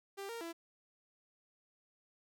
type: tone with pitch steps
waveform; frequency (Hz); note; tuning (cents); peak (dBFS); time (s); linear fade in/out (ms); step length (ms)
sawtooth; 395 / 463.8 / 334.6; G4 / A#4 / E4; +13 / -9 / +26; -38; 0.17-0.53; 20; 120
effects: none